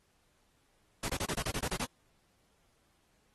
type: noise bursts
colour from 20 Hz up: pink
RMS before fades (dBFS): -35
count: 10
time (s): 1.03-1.85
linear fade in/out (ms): 5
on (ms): 55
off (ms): 30
effects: pink hiss -72 dBFS RMS until 3.34 s + AAC 32 kbps